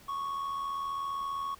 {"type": "tone with amplitude modulation", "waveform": "triangle", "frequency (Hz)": 1108.7, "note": "C#6", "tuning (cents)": 0, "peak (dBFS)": -28, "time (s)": [0.08, 1.55], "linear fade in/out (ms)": 10, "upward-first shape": "sine", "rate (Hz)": 80.2, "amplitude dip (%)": 50, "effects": ["pink hiss -56 dBFS RMS until 1.59 s"]}